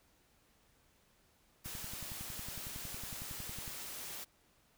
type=noise; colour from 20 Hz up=white; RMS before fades=-45 dBFS; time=1.64-4.25 s; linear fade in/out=20 ms
type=click train; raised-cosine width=5 ms; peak=-35 dBFS; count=23; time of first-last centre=1.66-3.678 s; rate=10.9 Hz
effects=pink hiss -70 dBFS RMS until 4.77 s